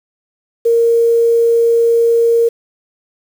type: tone with quantisation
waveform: sine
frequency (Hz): 464.5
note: A#4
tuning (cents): -6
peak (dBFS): -8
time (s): 0.65-2.49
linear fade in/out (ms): 10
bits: 6
effects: none